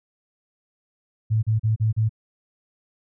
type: tone bursts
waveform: sine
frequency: 110 Hz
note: A2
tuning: in tune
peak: -17 dBFS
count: 5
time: 1.3-2.094 s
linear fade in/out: 20 ms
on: 130 ms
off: 36 ms
effects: none